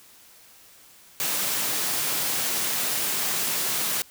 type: high-pass noise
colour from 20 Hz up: white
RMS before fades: -26 dBFS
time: 1.2-4.02 s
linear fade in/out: 0 ms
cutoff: 110 Hz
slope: 96 dB/octave
effects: white hiss -52 dBFS RMS until 4.1 s